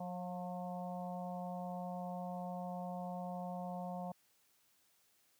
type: harmonic tone with a mistuned harmonic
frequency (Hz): 180.3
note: F#3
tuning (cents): -45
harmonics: 1 / 3 / 4 / 5 / 6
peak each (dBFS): -43 / -48 / -45 / -51 / -58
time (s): 0-4.12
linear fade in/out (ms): 5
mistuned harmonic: 4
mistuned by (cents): -24
effects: white hiss -73 dBFS RMS until 5.39 s + high-pass 60 Hz 12 dB/octave